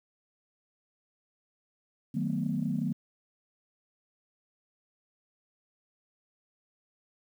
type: chord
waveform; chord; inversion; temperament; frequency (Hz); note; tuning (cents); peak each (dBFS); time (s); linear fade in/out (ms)
sine; B dominant seventh; first; just; 154.34 / 185.21 / 222.2 / 246.9; D#3 / F#3 / A3 / B3; -14 / +2 / +17 / 0; -33; 2.14-2.93; 10
effects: tanh soft clip ceiling -18 dBFS + 10-bit